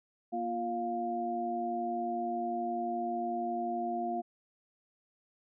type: tone cluster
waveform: sine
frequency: 236.9 / 348.2 / 703 Hz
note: A#3 / F4 / F5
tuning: +28 / -5 / +11 cents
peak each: -38 / -38 / -33 dBFS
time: 0.32-4.22 s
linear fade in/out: 20 ms
effects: none